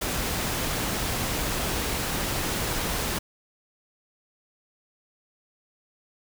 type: noise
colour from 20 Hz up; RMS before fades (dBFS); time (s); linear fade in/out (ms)
pink; -28; 0.01-3.19; 10
effects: none